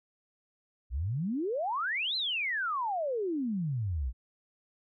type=exponential two-way sweep; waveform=sine; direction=up then down; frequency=56 to 4186 to 56 Hz; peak=-29 dBFS; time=0.9-4.13 s; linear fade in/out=50 ms; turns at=2.16 s; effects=none